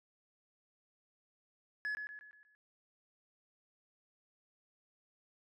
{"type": "tone with echo", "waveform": "sine", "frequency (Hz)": 1700, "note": "G#6", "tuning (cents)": 40, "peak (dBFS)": -32, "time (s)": [1.85, 1.95], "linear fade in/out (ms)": 0, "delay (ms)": 120, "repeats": 5, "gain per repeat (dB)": -7, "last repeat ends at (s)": 2.55, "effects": ["tanh soft clip ceiling -34 dBFS"]}